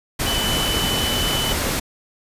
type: tone in noise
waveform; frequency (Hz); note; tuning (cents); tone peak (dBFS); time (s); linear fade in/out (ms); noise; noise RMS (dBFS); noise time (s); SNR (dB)
sine; 3000; F#7; +23; -23; 0.26-1.53; 10; pink; -22; 0.19-1.8; -4
effects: resampled to 32000 Hz